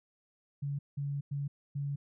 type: tone bursts at uneven times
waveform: sine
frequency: 141.7 Hz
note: C#3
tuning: 38 cents sharp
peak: -32 dBFS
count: 4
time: 0.62-0.79 / 0.97-1.21 / 1.31-1.48 / 1.75-1.96 s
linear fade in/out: 10 ms
effects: none